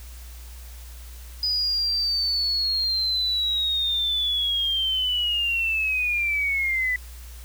sine linear sweep, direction down, 4978 to 1975.5 Hz, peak -21 dBFS, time 1.43-6.96 s, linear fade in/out 2 ms, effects added 60 Hz sine -38 dBFS peak until 7.44 s + white hiss -48 dBFS RMS until 7.44 s

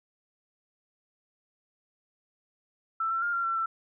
sine tone with pitch steps, 1329 / 1348 / 1409 / 1378 / 1349 / 1338 Hz, E6 / E6 / F6 / F6 / E6 / E6, +14 / +38 / +15 / -24 / +40 / +25 cents, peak -26 dBFS, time 3-3.66 s, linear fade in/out 5 ms, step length 110 ms, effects none

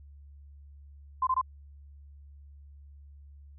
sine tone bursts, 1035 Hz, C6, 19 cents flat, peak -23 dBFS, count 3, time 1.22-1.414 s, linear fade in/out 5 ms, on 50 ms, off 22 ms, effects added 71 Hz sine -48 dBFS peak until 3.58 s

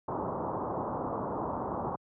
white low-pass noise, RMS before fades -34 dBFS, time 0.08-1.96 s, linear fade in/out 5 ms, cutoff 1100 Hz, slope 48 dB/octave, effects high-pass 80 Hz 12 dB/octave

